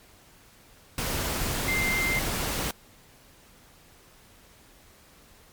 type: tone in noise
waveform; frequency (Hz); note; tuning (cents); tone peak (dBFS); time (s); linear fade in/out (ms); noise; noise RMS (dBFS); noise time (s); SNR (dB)
sine; 2093; C7; 0; -25; 1.68-2.19; 2; pink; -29; 0.98-2.71; +1
effects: pink hiss -55 dBFS RMS until 5.52 s + MP3 96 kbps